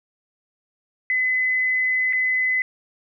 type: tone with dropouts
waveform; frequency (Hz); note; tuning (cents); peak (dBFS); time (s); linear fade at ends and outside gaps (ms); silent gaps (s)
sine; 2022; B6; +40; -18; 1.1-2.62; 1; 2.127-2.132
effects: none